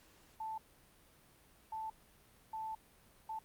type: tone bursts at uneven times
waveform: sine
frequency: 880 Hz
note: A5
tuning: in tune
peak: -39 dBFS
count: 4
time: 0.4-0.58 / 1.72-1.9 / 2.53-2.75 / 3.29-3.39 s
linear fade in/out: 5 ms
effects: pink hiss -65 dBFS RMS until 3.44 s + Opus 48 kbps